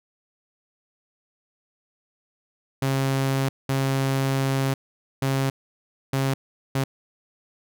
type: tone bursts at uneven times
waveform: sawtooth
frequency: 135.1 Hz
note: C#3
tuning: 44 cents flat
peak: -17 dBFS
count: 5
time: 2.82-3.49 / 3.69-4.74 / 5.22-5.5 / 6.13-6.34 / 6.75-6.84 s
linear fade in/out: 5 ms
effects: none